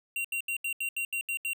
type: tone bursts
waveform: square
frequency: 2755 Hz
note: F7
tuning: 24 cents flat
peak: -30 dBFS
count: 9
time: 0.16-1.533 s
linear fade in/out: 2 ms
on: 85 ms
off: 76 ms
effects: none